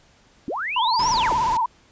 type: linear two-way sweep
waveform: sine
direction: up then down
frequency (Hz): 212.4 to 5920 to 212.4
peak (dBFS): -24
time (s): 0.48-1.33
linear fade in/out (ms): 0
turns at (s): 1.1
type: tone with vibrato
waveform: sine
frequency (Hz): 945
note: A#5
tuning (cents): +23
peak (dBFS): -18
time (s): 0.76-1.66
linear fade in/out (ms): 5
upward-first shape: sine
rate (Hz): 17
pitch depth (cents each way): 120
type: noise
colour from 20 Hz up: pink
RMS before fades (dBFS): -32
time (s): 0.99-1.57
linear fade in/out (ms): 2
effects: pink hiss -56 dBFS RMS until 1.91 s + resampled to 16000 Hz